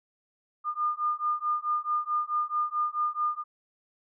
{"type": "beating tone pair", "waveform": "sine", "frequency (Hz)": [1210, 1214.6], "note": ["D#6", "D#6"], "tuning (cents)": [-49, -42], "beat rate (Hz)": 4.6, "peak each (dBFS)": [-29, -29], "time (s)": [0.64, 3.44], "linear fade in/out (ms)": 50, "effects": []}